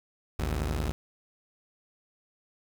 sawtooth tone pair together, 54.54 / 76.4 Hz, A1 / D#2, -15 / -31 cents, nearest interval tritone, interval 584 cents, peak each -27 dBFS, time 0.39-0.92 s, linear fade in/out 0 ms, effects 8-bit

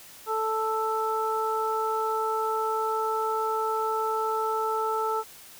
harmonic tone, 440 Hz, A4, in tune, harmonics 1 / 2 / 3, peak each -29 / -29 / -29 dBFS, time 0.26-5.24 s, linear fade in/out 50 ms, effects white hiss -48 dBFS RMS until 5.59 s

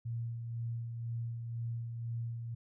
sine tone with tremolo, 116.54 Hz, A#2, in tune, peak -34 dBFS, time 0.05-2.55 s, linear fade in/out 10 ms, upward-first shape sine, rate 2 Hz, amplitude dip 40%, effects none

